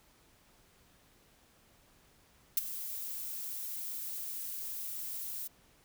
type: noise with ADSR envelope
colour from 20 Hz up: violet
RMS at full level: -25 dBFS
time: 2.57-5.48 s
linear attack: 4 ms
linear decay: 21 ms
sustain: -15 dB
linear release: 12 ms
effects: pink hiss -65 dBFS RMS until 5.84 s